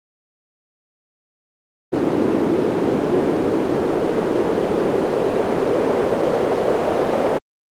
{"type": "noise with band-pass filter sweep", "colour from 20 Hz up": "pink", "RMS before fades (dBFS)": -18, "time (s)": [1.92, 7.39], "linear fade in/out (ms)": 20, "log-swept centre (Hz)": [330, 520], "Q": 2.3, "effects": ["high-pass 100 Hz 12 dB/octave", "Opus 24 kbps"]}